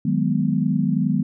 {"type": "chord", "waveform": "sine", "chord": "G# minor seventh", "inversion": "second", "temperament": "equal", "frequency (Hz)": [155.56, 185, 207.7, 246.9], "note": ["D#3", "F#3", "G#3", "B3"], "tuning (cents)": [0, 0, 0, 0], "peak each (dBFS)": -23, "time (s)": [0.05, 1.23], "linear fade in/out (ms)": 5, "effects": []}